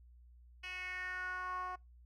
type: tone with band-pass filter sweep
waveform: 10% pulse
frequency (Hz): 366.3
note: F#4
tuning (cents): -17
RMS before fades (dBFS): -42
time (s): 0.63-1.76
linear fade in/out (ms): 10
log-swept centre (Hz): 2800 to 900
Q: 4.1
effects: noise-tail reverb RT60 0.2 s tail -25 dB re dry + added 60 Hz sine -57 dBFS peak until 2.05 s